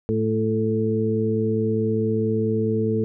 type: harmonic tone with a mistuned harmonic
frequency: 110 Hz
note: A2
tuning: in tune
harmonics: 1 / 2 / 3 / 4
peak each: -25 / -24 / -29 / -23 dBFS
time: 0.09-3.04 s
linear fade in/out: 0 ms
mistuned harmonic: 3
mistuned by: +28 cents
effects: none